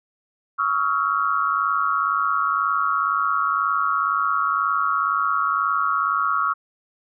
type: tone cluster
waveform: sine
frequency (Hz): 1123 / 1280 / 1382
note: C#6 / D#6 / F6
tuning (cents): +22 / +49 / -19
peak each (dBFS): -23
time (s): 0.58-6.54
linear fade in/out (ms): 20
effects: none